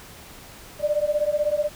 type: beating tone pair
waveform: sine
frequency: 587.3 / 603.3 Hz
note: D5 / D5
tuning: 0 / +46 cents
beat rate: 16 Hz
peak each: -23 dBFS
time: 0.79-1.7 s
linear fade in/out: 50 ms
effects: pink hiss -44 dBFS RMS until 1.75 s